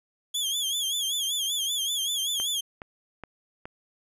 sawtooth tone with vibrato, 3322 Hz, G#7, in tune, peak -23 dBFS, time 0.34-2.61 s, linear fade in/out 10 ms, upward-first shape sine, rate 5.2 Hz, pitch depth 100 cents each way
click train, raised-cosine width 0.5 ms, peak -23 dBFS, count 4, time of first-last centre 2.4-3.655 s, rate 2.39 Hz
effects resampled to 32000 Hz

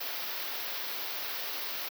white band-stop noise, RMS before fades -36 dBFS, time 0-1.89 s, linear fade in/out 10 ms, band 5500 to 13000 Hz, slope 48 dB/octave, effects high-pass 400 Hz 12 dB/octave

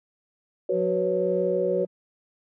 sine chord, F# suspended fourth, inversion none, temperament equal with one note detuned, 373 / 493.9 / 554.4 Hz, F#4 / B4 / C#5, +14 / 0 / 0 cents, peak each -26 dBFS, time 0.69-1.85 s, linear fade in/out 5 ms
triangle tone with tremolo, 180.7 Hz, F#3, 41 cents flat, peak -28 dBFS, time 0.71-1.87 s, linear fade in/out 50 ms, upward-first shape triangle, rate 1.9 Hz, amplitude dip 35%
effects none

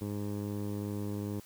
15% pulse tone with low-pass filter, 102.5 Hz, G#2, 22 cents flat, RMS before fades -36 dBFS, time 0.01-1.4 s, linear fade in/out 5 ms, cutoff 610 Hz, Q 0.75, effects white hiss -56 dBFS RMS until 1.45 s

